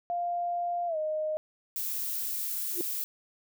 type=tone with pitch glide; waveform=sine; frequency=698.5 to 618.7 Hz; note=F5 to D#5; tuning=0 to -10 cents; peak=-28 dBFS; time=0.1-1.37 s; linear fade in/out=0 ms; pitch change=-210 cents; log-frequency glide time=0.87-0.97 s
type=noise; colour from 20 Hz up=violet; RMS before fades=-33 dBFS; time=1.76-3.04 s; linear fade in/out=0 ms
type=tone with exponential growth; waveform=sine; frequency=349.2 Hz; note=F4; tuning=in tune; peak=-26 dBFS; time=2.71-2.81 s; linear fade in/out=1 ms; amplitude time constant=20 ms
effects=none